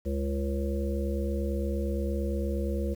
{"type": "harmonic tone with a mistuned harmonic", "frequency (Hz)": 68.7, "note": "C#2", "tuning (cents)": -15, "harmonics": [1, 3, 5, 7, 8], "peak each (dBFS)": [-29, -34, -36, -37, -38], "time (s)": [0.05, 2.95], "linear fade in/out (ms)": 20, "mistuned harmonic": 1, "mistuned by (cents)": 49, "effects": ["9-bit"]}